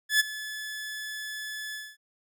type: tone with ADSR envelope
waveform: sawtooth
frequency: 1722 Hz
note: A6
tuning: 38 cents flat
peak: -14 dBFS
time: 0.09-1.97 s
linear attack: 110 ms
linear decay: 18 ms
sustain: -17 dB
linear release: 230 ms
effects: none